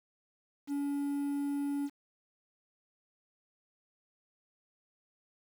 triangle tone with quantisation, 283.9 Hz, C#4, 41 cents sharp, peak -29 dBFS, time 0.67-1.9 s, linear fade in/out 50 ms, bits 9, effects none

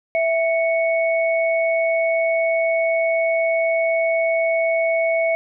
sine tone pair together, 659.3 / 2218 Hz, E5 / C#7, 0 / 0 cents, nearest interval octave + major sixth, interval 2100 cents, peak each -17 / -23 dBFS, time 0.15-5.35 s, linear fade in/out 0 ms, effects none

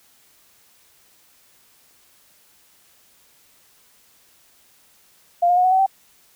sine tone with pitch steps, 697 / 711.6 / 726.6 / 741.9 / 757.5 / 773.4 Hz, F5 / F5 / F#5 / F#5 / F#5 / G5, -4 / +32 / -32 / +4 / +40 / -24 cents, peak -13 dBFS, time 5.42-5.864 s, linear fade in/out 10 ms, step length 74 ms, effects white hiss -56 dBFS RMS until 6.35 s

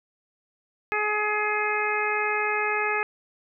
harmonic tone, 421.6 Hz, G#4, 26 cents sharp, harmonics 1 / 2 / 3 / 4 / 5 / 6, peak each -30 / -30 / -30 / -30 / -30 / -30 dBFS, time 0.92-3.03 s, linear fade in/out 0 ms, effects none

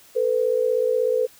sine tone pair together, 446 / 502.4 Hz, A4 / B4, +23 / +30 cents, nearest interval major second, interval 207 cents, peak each -22 / -20 dBFS, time 0.15-1.27 s, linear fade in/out 20 ms, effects white hiss -51 dBFS RMS until 1.39 s

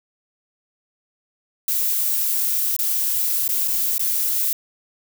violet noise with dropouts, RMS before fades -21 dBFS, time 1.68-4.53 s, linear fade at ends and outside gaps 2 ms, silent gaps 2.765-2.789 / 3.48-3.489 / 3.676-3.68 / 3.981-3.994 s, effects none

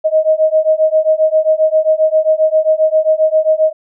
sine beating tone pair, 624 / 631.5 Hz, D#5 / D#5, +5 / +26 cents, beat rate 7.5 Hz, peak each -12 dBFS, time 0.04-3.73 s, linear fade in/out 20 ms, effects none

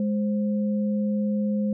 sine tone pair together, 207.7 / 523.4 Hz, G#3 / C5, 0 / 0 cents, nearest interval octave + major third, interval 1600 cents, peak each -22 / -32 dBFS, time 0-1.73 s, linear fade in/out 2 ms, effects none

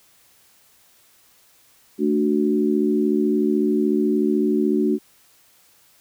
sine chord, D major, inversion second, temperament equal, 220 / 293.7 / 370 Hz, A3 / D4 / F#4, 0 / 0 / 0 cents, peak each -21 dBFS, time 1.98-4.99 s, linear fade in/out 50 ms, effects white hiss -56 dBFS RMS until 6 s

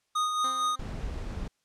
square tone with tremolo, 1239 Hz, D#6, 8 cents flat, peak -25 dBFS, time 0.15-0.76 s, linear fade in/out 10 ms, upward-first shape sine, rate 4.4 Hz, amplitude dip 40%
10% pulse tone with exponential decay, 261.6 Hz, C4, in tune, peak -30 dBFS, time 0.44-1.27 s, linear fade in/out 2 ms, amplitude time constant 180 ms
brown noise, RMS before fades -35 dBFS, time 0.79-1.48 s, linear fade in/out 5 ms
effects white hiss -75 dBFS RMS until 1.64 s + low-pass 8000 Hz 12 dB/octave

